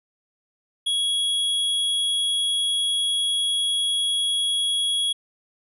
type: tone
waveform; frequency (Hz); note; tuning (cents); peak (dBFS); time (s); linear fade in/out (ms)
square; 3330; G#7; +4; -21; 0.86-5.13; 10
effects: resampled to 24000 Hz

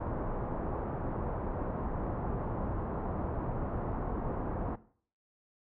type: low-pass noise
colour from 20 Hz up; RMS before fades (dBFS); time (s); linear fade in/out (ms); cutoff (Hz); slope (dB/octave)
pink; -35; 0-4.76; 10; 1100; 24
effects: noise-tail reverb RT60 0.5 s tail -17 dB re dry

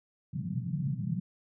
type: band-pass noise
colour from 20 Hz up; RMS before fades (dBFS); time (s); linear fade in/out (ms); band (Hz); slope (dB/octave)
white; -33; 0.33-1.2; 10; 120 to 180; 48
effects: none

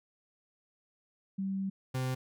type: tone pair in turn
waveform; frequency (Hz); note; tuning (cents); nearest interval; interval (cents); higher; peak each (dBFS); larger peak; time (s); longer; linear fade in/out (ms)
sine / 40% pulse; 193.5 / 129.15; G3 / C3; -22 / -22; perfect fifth; 700; first; -31 / -30; second; 1.38-1.7 / 1.94-2.15; first; 10
effects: none

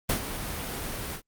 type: noise with ADSR envelope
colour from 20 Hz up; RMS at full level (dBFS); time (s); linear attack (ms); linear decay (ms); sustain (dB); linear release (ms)
pink; -24; 0.09-1.22; 8; 95; -10; 84
effects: Opus 32 kbps

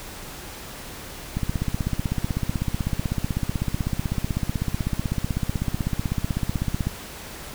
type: click train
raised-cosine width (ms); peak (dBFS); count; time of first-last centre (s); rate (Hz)
5; -11; 89; 1.37-6.87; 16
effects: pink hiss -38 dBFS RMS until 7.54 s

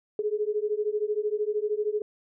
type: beating tone pair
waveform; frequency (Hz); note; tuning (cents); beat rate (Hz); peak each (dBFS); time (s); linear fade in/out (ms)
sine; 415.3 / 428.3; G#4 / A4; 0 / -47; 13; -28; 0.19-2.02; 2
effects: none

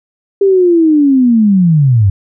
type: linear sweep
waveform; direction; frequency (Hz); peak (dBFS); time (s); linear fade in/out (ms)
sine; down; 400.5 to 92.5; -5; 0.41-2.1; 5
effects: none

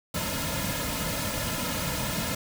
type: noise with comb filter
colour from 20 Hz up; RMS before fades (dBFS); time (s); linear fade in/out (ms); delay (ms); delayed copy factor
pink; -30; 0.14-2.35; 5; 2.6; -0.8
effects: none

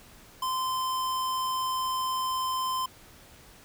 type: tone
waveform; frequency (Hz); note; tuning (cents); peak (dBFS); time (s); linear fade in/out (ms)
square; 1034; C6; -21; -28; 0.42-2.86; 5
effects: pink hiss -53 dBFS RMS until 3.64 s

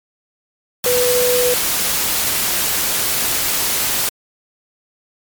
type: tone in noise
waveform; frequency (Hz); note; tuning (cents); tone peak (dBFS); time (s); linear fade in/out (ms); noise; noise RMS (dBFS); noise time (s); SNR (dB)
sine; 493.9; B4; 0; -14; 0.86-1.54; 2; white; -18; 0.84-4.09; +1
effects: MP3 96 kbps

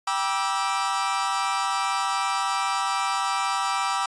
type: chord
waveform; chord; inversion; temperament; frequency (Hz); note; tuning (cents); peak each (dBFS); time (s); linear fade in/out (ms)
40% pulse; E minor seventh; first; equal with one note detuned; 784 / 964.6 / 1174.7 / 1318.5; G5 / B5 / D6 / E6; 0 / -41 / 0 / 0; -28; 0.07-4.06; 5
effects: resampled to 22050 Hz

